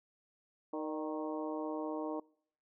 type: harmonic tone with a mistuned harmonic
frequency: 155.56 Hz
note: D#3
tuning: in tune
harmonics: 2 / 3 / 4 / 5 / 6 / 7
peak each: -39 / -42 / -43 / -48 / -46 / -49 dBFS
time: 0.73-2.2 s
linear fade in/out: 5 ms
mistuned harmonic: 4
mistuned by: -43 cents
effects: noise-tail reverb RT60 0.6 s tail -25 dB re dry